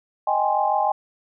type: chord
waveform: sine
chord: Ab major seventh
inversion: second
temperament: equal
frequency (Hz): 622.3 / 784 / 830.6 / 1046.5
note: Eb5 / G5 / Ab5 / C6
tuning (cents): 0 / 0 / 0 / 0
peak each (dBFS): -26 / -23 / -21 / -27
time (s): 0.27-0.92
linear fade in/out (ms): 5
effects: none